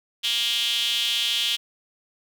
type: tone with high-pass filter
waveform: sawtooth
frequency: 234.7 Hz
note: A#3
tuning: 12 cents sharp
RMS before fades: -24 dBFS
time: 0.23-1.57 s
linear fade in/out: 20 ms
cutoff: 3200 Hz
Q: 6.9
effects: none